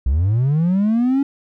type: linear sweep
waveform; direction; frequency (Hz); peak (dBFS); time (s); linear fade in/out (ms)
triangle; up; 58.3 to 282; -11; 0.06-1.23; 5
effects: tanh soft clip ceiling -8 dBFS